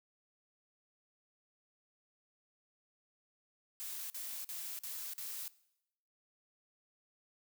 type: noise bursts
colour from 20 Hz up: blue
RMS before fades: -43 dBFS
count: 5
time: 3.8-5.48 s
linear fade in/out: 0 ms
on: 300 ms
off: 45 ms
effects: noise-tail reverb RT60 0.8 s tail -20 dB re dry